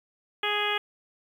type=harmonic tone; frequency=415.3 Hz; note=G#4; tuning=in tune; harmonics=1 / 2 / 3 / 4 / 5 / 6 / 7 / 8; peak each=-33 / -33 / -33 / -33 / -33 / -33 / -33 / -33 dBFS; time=0.43-0.78 s; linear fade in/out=5 ms; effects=9-bit